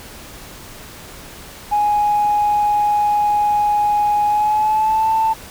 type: tone with pitch glide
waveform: sine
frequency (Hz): 832 to 886.6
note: G#5 to A5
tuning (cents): +3 to +13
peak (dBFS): -12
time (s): 1.71-5.34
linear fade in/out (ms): 20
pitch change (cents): +110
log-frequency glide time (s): 4.26-5.12
effects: tanh soft clip ceiling -9 dBFS + pink hiss -37 dBFS RMS until 5.5 s